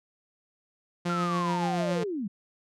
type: tone with tremolo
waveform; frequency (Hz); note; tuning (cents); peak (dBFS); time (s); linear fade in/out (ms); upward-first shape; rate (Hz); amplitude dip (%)
sawtooth; 174.61; F3; 0; -22; 1.05-2.04; 10; triangle; 7.1; 30
type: linear sweep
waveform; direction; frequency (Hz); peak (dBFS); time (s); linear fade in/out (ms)
sine; down; 1400 to 180; -29; 1.09-2.28; 10
effects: low-pass 7000 Hz 12 dB/octave